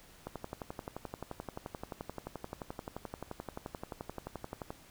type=click train; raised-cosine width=1 ms; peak=-25 dBFS; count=52; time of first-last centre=0.27-4.705 s; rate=11.5 Hz; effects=pink hiss -58 dBFS RMS until 4.9 s